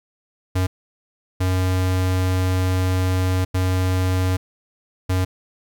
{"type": "tone bursts at uneven times", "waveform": "square", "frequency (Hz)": 92.5, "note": "F#2", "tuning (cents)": 0, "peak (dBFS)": -18, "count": 4, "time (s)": [[0.55, 0.67], [1.4, 3.45], [3.54, 4.37], [5.09, 5.25]], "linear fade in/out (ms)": 10, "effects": ["10-bit"]}